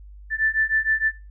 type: beating tone pair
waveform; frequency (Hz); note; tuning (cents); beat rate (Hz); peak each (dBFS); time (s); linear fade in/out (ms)
sine; 1760 / 1766.5; A6 / A6; 0 / +6; 6.5; -22 / -22; 0.3-1.12; 50
effects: noise-tail reverb RT60 0.3 s tail -19 dB re dry + added 50 Hz sine -40 dBFS peak until 1.3 s